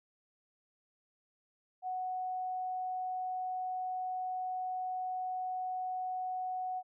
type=tone; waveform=sine; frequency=740 Hz; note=F#5; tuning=in tune; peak=-34 dBFS; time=1.82-6.83 s; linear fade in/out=50 ms; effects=none